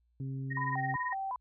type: harmonic tone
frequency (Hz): 134.2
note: C3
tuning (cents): +44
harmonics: 1 / 2 / 3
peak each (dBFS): -35 / -43 / -54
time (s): 0.2-0.96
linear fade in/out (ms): 2
type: tone with tremolo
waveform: sine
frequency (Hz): 1864.7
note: A#6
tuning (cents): 0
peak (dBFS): -32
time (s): 0.5-1.15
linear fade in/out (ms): 20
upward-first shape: sine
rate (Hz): 18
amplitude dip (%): 95
type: tone with vibrato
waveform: sine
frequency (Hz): 880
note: A5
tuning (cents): 0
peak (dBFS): -33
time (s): 0.57-1.36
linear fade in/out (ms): 2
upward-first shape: square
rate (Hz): 2.7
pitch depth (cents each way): 220
effects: added 59 Hz sine -69 dBFS peak until 1.4 s